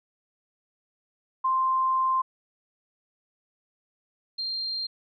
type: tone pair in turn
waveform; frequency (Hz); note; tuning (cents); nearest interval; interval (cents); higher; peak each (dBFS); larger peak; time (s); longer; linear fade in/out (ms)
sine; 1046.5 / 4186; C6 / C8; 0 / 0; 2 octaves; 2400; second; -21 / -28; first; 1.44-2.22 / 4.38-4.87; first; 10
effects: none